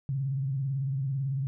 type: tone with vibrato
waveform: sine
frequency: 135.5 Hz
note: C#3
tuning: 39 cents flat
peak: -27 dBFS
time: 0.09-1.47 s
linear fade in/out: 0 ms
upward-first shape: sine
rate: 18 Hz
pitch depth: 89 cents each way
effects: none